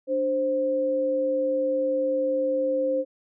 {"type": "tone pair together", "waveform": "sine", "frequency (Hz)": [294.5, 524.7], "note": ["D4", "C5"], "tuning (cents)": [5, 5], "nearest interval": "minor seventh", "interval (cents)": 1000, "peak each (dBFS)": [-30, -22], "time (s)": [0.07, 3.05], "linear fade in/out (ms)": 50, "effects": []}